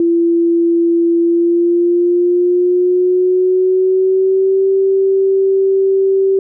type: tone with pitch glide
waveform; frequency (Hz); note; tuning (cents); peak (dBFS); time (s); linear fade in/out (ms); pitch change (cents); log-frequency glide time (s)
sine; 338.4 to 386.5; E4 to G4; +45 to -24; -9; 0-6.39; 2; +231; 1.19-4.68
effects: none